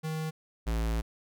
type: tone pair in turn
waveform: square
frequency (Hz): 157.7 / 55.76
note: D#3 / A1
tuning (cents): +24 / +24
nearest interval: octave + tritone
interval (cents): 1800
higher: first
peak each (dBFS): -32 / -28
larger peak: second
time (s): 0.03-0.31 / 0.66-1.02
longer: second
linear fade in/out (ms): 20
effects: none